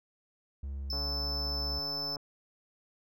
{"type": "tone with pitch glide", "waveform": "triangle", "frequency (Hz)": [69, 67.66], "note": ["C#2", "C#2"], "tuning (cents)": [-7, -41], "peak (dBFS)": -33, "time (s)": [0.63, 1.79], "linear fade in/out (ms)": 5, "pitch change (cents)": -34, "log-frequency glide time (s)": [0.77, 1.25]}
{"type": "tone", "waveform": "triangle", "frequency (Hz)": 5274, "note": "E8", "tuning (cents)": 0, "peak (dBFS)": -32, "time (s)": [0.9, 2.16], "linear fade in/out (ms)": 2}
{"type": "click train", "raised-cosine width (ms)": 1, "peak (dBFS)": -30, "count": 178, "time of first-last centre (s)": [0.93, 2.168], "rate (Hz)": 143}
{"effects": []}